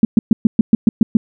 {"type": "tone bursts", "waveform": "sine", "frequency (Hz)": 221.6, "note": "A3", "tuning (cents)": 13, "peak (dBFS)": -4, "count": 9, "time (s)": [0.03, 1.17], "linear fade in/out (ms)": 2, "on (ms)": 20, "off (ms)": 120, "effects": []}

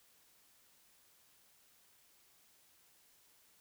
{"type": "silence", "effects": ["white hiss -68 dBFS RMS until 3.6 s"]}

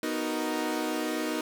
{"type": "chord", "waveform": "sawtooth", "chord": "B major seventh", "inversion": "none", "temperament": "equal", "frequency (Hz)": [246.9, 311.1, 370, 466.2], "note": ["B3", "D#4", "F#4", "A#4"], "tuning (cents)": [0, 0, 0, 0], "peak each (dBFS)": [-31, -27, -33, -33], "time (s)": [0.03, 1.41], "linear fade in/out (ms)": 2, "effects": []}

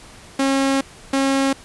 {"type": "tone pair in turn", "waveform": "sawtooth", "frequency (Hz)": [271.6, 271.6], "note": ["C#4", "C#4"], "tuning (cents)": [-35, -35], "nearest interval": "unison", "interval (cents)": 0, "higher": "neither", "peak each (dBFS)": -12, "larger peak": "neither", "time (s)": [[0.39, 0.81], [1.13, 1.53]], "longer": "first", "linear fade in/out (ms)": 5, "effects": ["pink hiss -43 dBFS RMS until 1.64 s", "resampled to 24000 Hz"]}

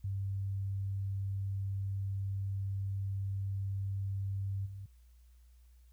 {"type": "tone with level steps", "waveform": "sine", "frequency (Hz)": 98, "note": "G2", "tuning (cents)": 0, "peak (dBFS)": [-33, -42], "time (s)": [0.04, 4.86], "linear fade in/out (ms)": 5, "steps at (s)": 4.65, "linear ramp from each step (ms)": 20, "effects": ["added 60 Hz sine -57 dBFS peak until 5.92 s", "white hiss -75 dBFS RMS until 5.92 s"]}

